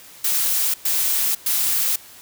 blue noise bursts, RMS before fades -20 dBFS, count 3, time 0.24-1.96 s, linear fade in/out 5 ms, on 500 ms, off 110 ms, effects white hiss -44 dBFS RMS until 2.21 s

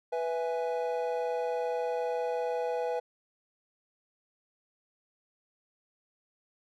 triangle chord, E major, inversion second, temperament equal, 493.9 / 659.3 / 830.6 Hz, B4 / E5 / G#5, 0 / 0 / 0 cents, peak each -29 / -34 / -34 dBFS, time 0.12-3 s, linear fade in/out 10 ms, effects none

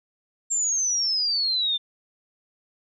sine exponential sweep, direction down, 7459 to 3556 Hz, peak -21 dBFS, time 0.5-1.78 s, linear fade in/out 20 ms, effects none

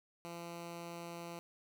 10% pulse tone, 170.5 Hz, F3, 41 cents flat, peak -36 dBFS, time 0.25-1.39 s, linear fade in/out 0 ms, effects none

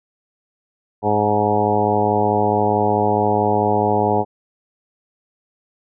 harmonic tone with a mistuned harmonic, 104.6 Hz, G#2, 13 cents sharp, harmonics 1 / 2 / 3 / 4 / 5 / 6 / 7 / 8 / 9, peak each -25 / -24 / -26 / -21 / -24 / -26 / -21 / -21 / -26 dBFS, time 1.02-4.25 s, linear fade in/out 50 ms, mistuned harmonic 8, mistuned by +22 cents, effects none

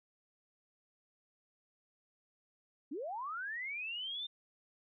sine linear sweep, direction up, 246.9 to 3643 Hz, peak -38 dBFS, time 2.91-4.27 s, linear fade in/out 10 ms, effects none

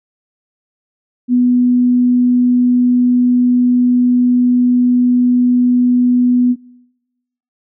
sine tone, 246.9 Hz, B3, in tune, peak -8 dBFS, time 1.28-6.56 s, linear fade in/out 50 ms, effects noise-tail reverb RT60 1.0 s tail -24 dB re dry

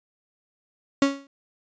35% pulse tone with exponential decay, 277.2 Hz, C#4, in tune, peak -12 dBFS, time 1.02-1.27 s, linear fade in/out 2 ms, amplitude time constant 53 ms, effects resampled to 16000 Hz

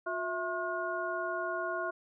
harmonic tone with a mistuned harmonic, 358.7 Hz, F4, 46 cents sharp, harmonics 1 / 2 / 3 / 4, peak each -39 / -36 / -38 / -37 dBFS, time 0.06-1.91 s, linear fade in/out 10 ms, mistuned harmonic 2, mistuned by -150 cents, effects none

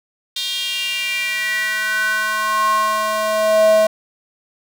square tone with high-pass filter sweep, 215.1 Hz, A3, 39 cents flat, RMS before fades -18 dBFS, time 0.36-3.87 s, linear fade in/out 5 ms, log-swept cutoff 3600 to 580 Hz, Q 5.4, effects none

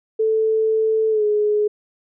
sine tone with pitch glide, 440 to 419.9 Hz, A4 to G#4, 0 to +19 cents, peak -15 dBFS, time 0.19-1.68 s, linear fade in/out 10 ms, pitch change -81 cents, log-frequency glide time 1.1-1.24 s, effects none

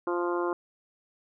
harmonic tone, 174.61 Hz, F3, in tune, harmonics 2 / 3 / 4 / 5 / 6 / 7 / 8, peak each -28 / -35 / -39 / -38 / -34 / -40 / -40 dBFS, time 0.07-0.53 s, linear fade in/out 2 ms, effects none

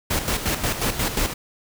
pink noise with tremolo, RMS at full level -22 dBFS, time 0.1-1.34 s, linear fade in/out 10 ms, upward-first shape square, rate 5.6 Hz, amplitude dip 60%, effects none

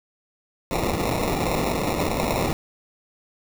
blue noise with sample-and-hold, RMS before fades -24 dBFS, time 0.71-2.53 s, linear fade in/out 0 ms, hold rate 1575 Hz, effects none

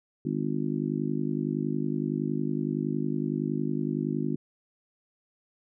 harmonic tone, 50.8 Hz, G#1, 38 cents flat, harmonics 3 / 4 / 5 / 6 / 7, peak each -32 / -34 / -31 / -33 / -35 dBFS, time 0.25-4.36 s, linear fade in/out 5 ms, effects none

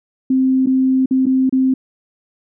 sine tone with dropouts, 261.6 Hz, C4, in tune, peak -11 dBFS, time 0.3-1.74 s, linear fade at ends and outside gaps 5 ms, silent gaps 0.661-0.669 / 1.059-1.109 / 1.258-1.265 / 1.495-1.525 s, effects none

